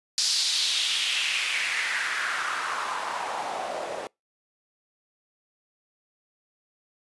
white noise with band-pass filter sweep, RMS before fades -28 dBFS, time 0.18-4.07 s, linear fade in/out 0 ms, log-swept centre 5000 to 550 Hz, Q 3, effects noise-tail reverb RT60 0.2 s tail -26 dB re dry + resampled to 24000 Hz

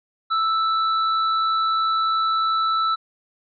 sine tone with hard clipping, 1318.5 Hz, E6, in tune, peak -20 dBFS, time 0.3-2.96 s, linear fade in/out 20 ms, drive 11 dB, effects resampled to 11025 Hz

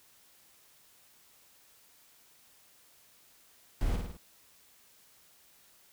brown noise with echo, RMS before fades -30 dBFS, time 3.81-3.96 s, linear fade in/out 0 ms, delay 52 ms, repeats 4, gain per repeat -4 dB, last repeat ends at 4.168 s, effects white hiss -62 dBFS RMS until 5.92 s

